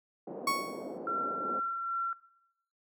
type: band-pass noise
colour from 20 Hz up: white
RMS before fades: -41 dBFS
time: 0.27-1.6 s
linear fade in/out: 5 ms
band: 220 to 580 Hz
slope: 24 dB/octave
type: tone with exponential decay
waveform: 35% pulse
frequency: 1108.7 Hz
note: C#6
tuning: in tune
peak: -23 dBFS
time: 0.47-0.98 s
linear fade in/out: 5 ms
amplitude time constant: 110 ms
type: tone with tremolo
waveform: sine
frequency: 1361 Hz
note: F6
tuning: 45 cents flat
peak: -29 dBFS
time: 1.07-2.13 s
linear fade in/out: 2 ms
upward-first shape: sine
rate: 2.4 Hz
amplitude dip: 35%
effects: noise-tail reverb RT60 0.8 s tail -19 dB re dry